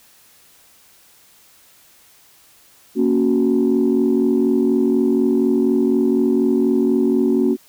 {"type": "chord", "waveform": "sine", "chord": "F# major", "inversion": "first", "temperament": "equal", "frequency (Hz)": [233.1, 277.2, 370], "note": ["A#3", "C#4", "F#4"], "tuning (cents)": [0, 0, 0], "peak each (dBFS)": -17, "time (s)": [2.95, 7.57], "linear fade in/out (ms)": 50, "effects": ["tanh soft clip ceiling -7 dBFS", "white hiss -51 dBFS RMS until 7.68 s"]}